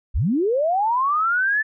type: linear sweep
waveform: sine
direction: up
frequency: 34.73 to 1769 Hz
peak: -17 dBFS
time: 0.14-1.63 s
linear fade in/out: 20 ms
effects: none